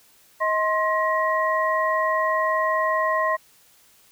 sine tone cluster, 633 / 1058 / 1899 Hz, D#5 / C6 / A#6, +30 / +19 / +32 cents, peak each -24 / -22 / -26 dBFS, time 0.4-3.37 s, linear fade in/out 20 ms, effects white hiss -56 dBFS RMS until 4.11 s

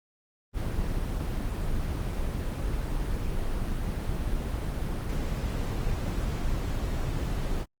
brown noise, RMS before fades -29 dBFS, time 0.53-7.66 s, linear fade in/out 50 ms, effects Opus 24 kbps

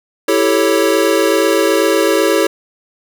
square chord, A dominant seventh, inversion second, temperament equal, 329.6 / 392 / 440 / 554.4 Hz, E4 / G4 / A4 / C#5, 0 / 0 / 0 / 0 cents, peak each -17 dBFS, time 0.28-2.47 s, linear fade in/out 5 ms, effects none

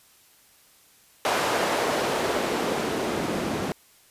white noise with band-pass filter sweep, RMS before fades -26 dBFS, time 1.25-3.72 s, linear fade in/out 0 ms, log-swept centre 650 to 230 Hz, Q 1, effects white hiss -57 dBFS RMS until 4.1 s + resampled to 32000 Hz

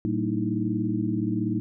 sine tone cluster, 113.7 / 191.6 / 228.2 / 302.9 / 324 Hz, A#2 / G3 / A#3 / D#4 / E4, -43 / -39 / -37 / -46 / -30 cents, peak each -30 dBFS, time 0.05-1.6 s, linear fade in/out 0 ms, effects none

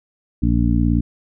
harmonic tone, 58.27 Hz, A#1, in tune, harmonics 1 / 2 / 3 / 4 / 5, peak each -18 / -20 / -23 / -20 / -22 dBFS, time 0.42-1.01 s, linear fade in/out 10 ms, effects none

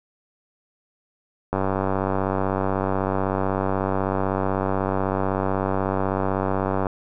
click train, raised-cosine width 1 ms, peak -9 dBFS, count 514, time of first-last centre 1.53-6.868 s, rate 96.1 Hz, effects none

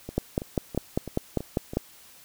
two click trains, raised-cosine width 2 ms, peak -10 / -21 dBFS, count 9 / 6, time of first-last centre 0.18-1.77 / 0.09-1.735 s, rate 5.03 / 3.04 Hz, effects white hiss -52 dBFS RMS until 2.24 s

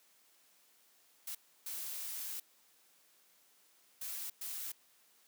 blue noise bursts at uneven times, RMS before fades -42 dBFS, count 4, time 1.27-1.35 / 1.66-2.4 / 4.01-4.3 / 4.41-4.72 s, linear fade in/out 5 ms, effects white hiss -68 dBFS RMS until 5.27 s + high-pass 200 Hz 12 dB/octave

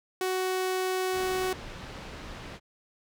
sawtooth tone, 372.5 Hz, F#4, 12 cents sharp, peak -23 dBFS, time 0.21-1.53 s, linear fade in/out 2 ms
pink low-pass noise, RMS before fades -42 dBFS, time 1.12-2.6 s, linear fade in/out 50 ms, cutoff 4100 Hz, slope 12 dB/octave
effects none

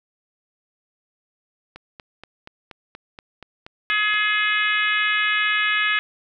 click train, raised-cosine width 0.3 ms, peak -22 dBFS, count 11, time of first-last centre 1.76-4.141 s, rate 4.2 Hz
harmonic tone, 422.4 Hz, G#4, 29 cents sharp, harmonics 3 / 4 / 5 / 6 / 7 / 8 / 9, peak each -27 / -22 / -24 / -25 / -29 / -30 / -38 dBFS, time 3.9-5.99 s, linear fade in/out 0 ms
effects none

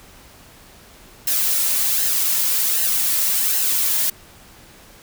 blue noise with flanger, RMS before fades -19 dBFS, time 1.27-4.1 s, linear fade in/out 5 ms, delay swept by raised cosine 0.85 to 2.65 ms, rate 1.3 Hz, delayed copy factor -0.5, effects pink hiss -46 dBFS RMS until 5.02 s

